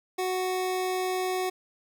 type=tone; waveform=25% pulse; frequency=370 Hz; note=F#4; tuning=in tune; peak=-23 dBFS; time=0.18-1.5 s; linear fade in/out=10 ms; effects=none